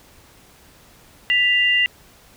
sine tone pair together, 1975.5 / 2794 Hz, B6 / F7, 0 / 0 cents, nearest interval tritone, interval 600 cents, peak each -17 dBFS, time 1.3-1.86 s, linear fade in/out 0 ms, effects pink hiss -50 dBFS RMS until 2.36 s

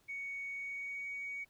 sine tone with pitch glide, 2230 to 2247 Hz, C#7 to C#7, +10 to +23 cents, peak -38 dBFS, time 0.08-1.45 s, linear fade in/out 20 ms, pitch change +13 cents, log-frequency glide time 0.48-1.06 s, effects tanh soft clip ceiling -34 dBFS + pink hiss -71 dBFS RMS until 1.49 s

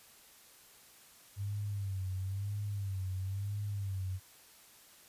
sine tone with vibrato, 98 Hz, G2, in tune, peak -34 dBFS, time 1.36-4.2 s, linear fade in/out 50 ms, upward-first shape sine, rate 1 Hz, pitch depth 86 cents each way, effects white hiss -59 dBFS RMS until 5.08 s + resampled to 32000 Hz

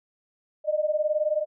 sine beating tone pair, 600 / 619 Hz, D5 / D#5, +37 / -9 cents, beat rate 19 Hz, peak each -25 dBFS, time 0.64-1.46 s, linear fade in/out 50 ms, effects none

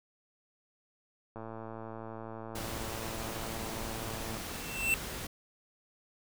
click train, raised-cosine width 1 ms, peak -29 dBFS, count 338, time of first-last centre 1.36-4.369 s, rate 112 Hz
pink noise, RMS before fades -40 dBFS, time 2.55-5.27 s, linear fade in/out 5 ms
square tone with exponential growth, 2686 Hz, E7, 32 cents sharp, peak -24 dBFS, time 4.48-4.94 s, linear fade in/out 0 ms, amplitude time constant 100 ms
effects none

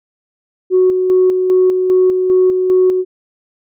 sine tone with tremolo, 369.7 Hz, F#4, 1 cent flat, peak -6 dBFS, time 0.7-3.05 s, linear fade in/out 50 ms, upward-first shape square, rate 2.5 Hz, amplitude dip 45%, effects tanh soft clip ceiling -3 dBFS

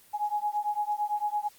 sine beating tone pair, 830.6 / 839.5 Hz, G#5 / G#5, 0 / +18 cents, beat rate 8.9 Hz, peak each -30 dBFS, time 0.13-1.49 s, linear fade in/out 20 ms, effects white hiss -57 dBFS RMS until 1.58 s + Opus 24 kbps

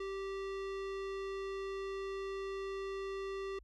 square tone, 389.8 Hz, G4, 10 cents flat, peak -39 dBFS, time 0-3.59 s, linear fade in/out 5 ms, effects added 50 Hz sine -57 dBFS peak until 3.63 s + low-pass 4000 Hz 12 dB/octave

